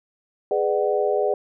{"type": "chord", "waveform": "sine", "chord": "G# half-diminished seventh", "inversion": "none", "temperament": "just", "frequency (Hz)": [415.3, 498.4, 598, 747.5], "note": ["G#4", "B4", "D5", "F#5"], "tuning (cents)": [0, 16, 31, 17], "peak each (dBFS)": [-22, -25, -24, -27], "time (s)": [0.51, 1.34], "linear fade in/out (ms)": 2, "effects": []}